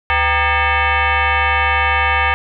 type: tone with frequency modulation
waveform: sine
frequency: 502 Hz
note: B4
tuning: 28 cents sharp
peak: -12 dBFS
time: 0.1-2.34 s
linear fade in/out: 0 ms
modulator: 428 Hz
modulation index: 5.1
effects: none